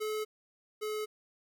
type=tone pair in turn; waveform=square; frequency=429.8 / 427.4 Hz; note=A4 / G#4; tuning=-41 / +50 cents; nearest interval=unison; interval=9 cents; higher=first; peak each=-33 / -34 dBFS; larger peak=first; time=0-0.25 / 0.81-1.06 s; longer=neither; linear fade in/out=20 ms; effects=none